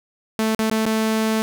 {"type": "tone with dropouts", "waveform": "sawtooth", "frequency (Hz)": 220, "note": "A3", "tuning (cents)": 0, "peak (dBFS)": -14, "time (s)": [0.39, 1.42], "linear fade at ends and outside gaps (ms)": 0, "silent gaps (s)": [[0.548, 0.592], [0.698, 0.713], [0.855, 0.863]], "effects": []}